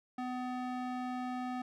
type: tone with band-pass filter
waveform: square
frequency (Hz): 251.2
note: B3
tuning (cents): +30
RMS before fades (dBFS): -38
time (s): 0.18-1.62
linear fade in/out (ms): 5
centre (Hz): 730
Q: 0.76
effects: none